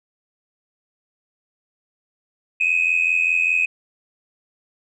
sine tone pair together, 2489 / 2574 Hz, D#7 / E7, 0 / -42 cents, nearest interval minor second, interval 58 cents, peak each -18 dBFS, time 2.6-3.66 s, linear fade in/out 10 ms, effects tanh soft clip ceiling -10 dBFS

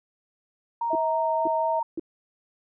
sine tone with pitch glide, 932.3 to 923.2 Hz, A#5 to A#5, 0 to -17 cents, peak -24 dBFS, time 0.81-1.83 s, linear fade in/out 5 ms, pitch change -17 cents, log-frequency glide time 0.95-1.39 s
sine tone with vibrato, 644 Hz, E5, 41 cents flat, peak -25 dBFS, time 0.9-1.8 s, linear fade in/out 10 ms, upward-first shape sine, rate 4.1 Hz, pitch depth 11 cents each way
sine tone bursts, 329.6 Hz, E4, in tune, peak -26 dBFS, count 3, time 0.93-1.996 s, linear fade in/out 2 ms, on 22 ms, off 500 ms
effects none

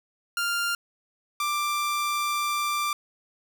sawtooth tone pair in turn, 1396.9 / 1180.4 Hz, F6 / D6, 0 / +8 cents, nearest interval minor third, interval 292 cents, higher first, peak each -21 dBFS, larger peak neither, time 0.37-0.75 / 1.4-2.93 s, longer second, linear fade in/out 2 ms, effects none

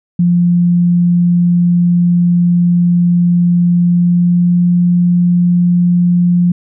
sine tone with pitch glide, 174.61 to 175.82 Hz, F3 to F3, 0 to +12 cents, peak -7 dBFS, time 0.19-6.52 s, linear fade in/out 5 ms, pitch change +12 cents, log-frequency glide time 3.83-4.64 s, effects none

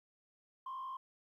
sine tone with frequency modulation, 1055 Hz, C6, 14 cents sharp, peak -39 dBFS, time 0.66-0.97 s, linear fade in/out 5 ms, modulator 50.6 Hz, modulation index 0.6, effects tanh soft clip ceiling -38 dBFS + 13-bit

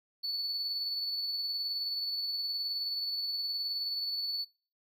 triangle tone with tremolo, 4453 Hz, C#8, 7 cents sharp, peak -28 dBFS, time 0.23-4.45 s, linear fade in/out 20 ms, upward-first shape sine, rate 19 Hz, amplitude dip 35%, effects noise-tail reverb RT60 0.4 s tail -25 dB re dry + tanh soft clip ceiling -26 dBFS

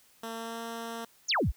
10% pulse tone with pitch glide, 227 to 229.9 Hz, A#3 to A#3, -46 to -24 cents, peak -28 dBFS, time 0.23-1.05 s, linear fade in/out 5 ms, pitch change +22 cents, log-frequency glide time 0.33-0.61 s
sine exponential sweep, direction down, 7459 to 38.89 Hz, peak -24 dBFS, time 1.28-1.52 s, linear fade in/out 20 ms
effects white hiss -62 dBFS RMS until 1.56 s

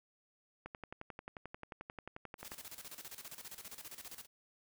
click train, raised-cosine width 0.5 ms, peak -30 dBFS, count 22, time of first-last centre 0.66-2.518 s, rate 11.3 Hz
white noise with tremolo, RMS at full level -48 dBFS, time 2.38-4.27 s, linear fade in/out 50 ms, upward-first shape square, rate 15 Hz, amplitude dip 75%
effects none

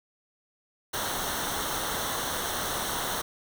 pink noise with comb filter, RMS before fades -31 dBFS, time 0.93-3.22 s, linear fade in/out 10 ms, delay 0.41 ms, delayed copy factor -0.7, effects none

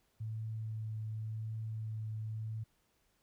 sine tone with vibrato, 109.8 Hz, A2, 3 cents flat, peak -37 dBFS, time 0.2-2.64 s, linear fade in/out 10 ms, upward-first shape triangle, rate 0.91 Hz, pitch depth 14 cents each way, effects pink hiss -75 dBFS RMS until 3.22 s

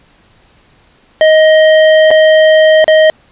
square tone with dropouts, 627 Hz, D#5, 13 cents sharp, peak -4 dBFS, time 1.21-3.1 s, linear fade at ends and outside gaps 1 ms, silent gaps 2.106-2.112 / 2.843-2.879 s, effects pink hiss -48 dBFS RMS until 3.31 s + resampled to 8000 Hz

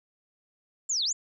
sine linear two-way sweep, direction down then up, 7470 to 3347 to 7470 Hz, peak -25 dBFS, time 0.89-1.13 s, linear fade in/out 10 ms, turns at 1.04 s, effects none

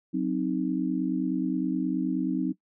sine chord, C diminished, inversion second, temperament equal, 185 / 261.6 / 311.1 Hz, Gb3 / C4 / Eb4, 0 / 0 / 0 cents, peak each -30 / -28 / -29 dBFS, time 0.13-2.53 s, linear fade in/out 20 ms, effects noise-tail reverb RT60 0.1 s tail -18 dB re dry

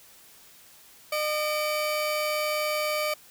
30% pulse tone pair together, 607.3 / 2300 Hz, D#5 / D7, -42 / -37 cents, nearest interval octave + major seventh, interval 2305 cents, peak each -24 / -29 dBFS, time 1.12-3.14 s, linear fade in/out 5 ms, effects white hiss -53 dBFS RMS until 3.3 s

